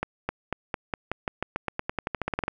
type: accelerating click train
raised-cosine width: 0.5 ms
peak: -12 dBFS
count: 21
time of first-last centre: 0.03-2.481 s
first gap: 260 ms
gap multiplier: 0.91
effects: none